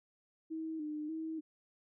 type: tone with vibrato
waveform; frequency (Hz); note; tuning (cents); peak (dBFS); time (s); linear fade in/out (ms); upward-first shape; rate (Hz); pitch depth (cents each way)
sine; 311.1; D#4; 0; -37; 0.5-1.41; 20; square; 1.7; 49
effects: none